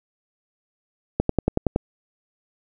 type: click train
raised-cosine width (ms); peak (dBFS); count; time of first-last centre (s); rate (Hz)
2; -5; 7; 1.2-1.761; 10.7
effects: none